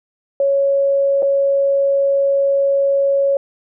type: tone with dropouts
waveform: sine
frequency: 554.4 Hz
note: C#5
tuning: in tune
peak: -12 dBFS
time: 0.4-3.37 s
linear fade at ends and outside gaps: 2 ms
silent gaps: 1.223-1.228 s
effects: none